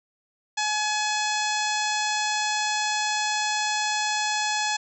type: harmonic tone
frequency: 848 Hz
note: G#5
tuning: 36 cents sharp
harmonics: 1 / 2 / 3 / 4 / 5 / 6 / 7 / 8 / 9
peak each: -27 / -30 / -32 / -33 / -34 / -35 / -35 / -36 / -37 dBFS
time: 0.57-4.77 s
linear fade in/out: 10 ms
effects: none